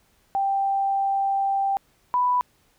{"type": "tone pair in turn", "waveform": "sine", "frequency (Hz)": [786, 990.3], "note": ["G5", "B5"], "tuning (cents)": [4, 4], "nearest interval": "major third", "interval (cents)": 400, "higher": "second", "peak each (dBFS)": [-20, -18], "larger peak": "second", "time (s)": [[0.35, 1.77], [2.14, 2.41]], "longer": "first", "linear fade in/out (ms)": 0, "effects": ["pink hiss -63 dBFS RMS until 2.78 s"]}